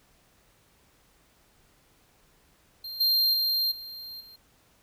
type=tone with level steps; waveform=square; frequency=4186 Hz; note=C8; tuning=in tune; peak=-36 / -21 / -24 / -39 / -48 dBFS; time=2.84-4.36 s; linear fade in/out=5 ms; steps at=3 / 3.33 / 3.71 / 4.2 s; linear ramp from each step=10 ms; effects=pink hiss -63 dBFS RMS until 4.82 s